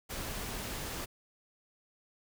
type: noise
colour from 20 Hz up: pink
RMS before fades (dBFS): -39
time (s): 0.09-1.06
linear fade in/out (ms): 20
effects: none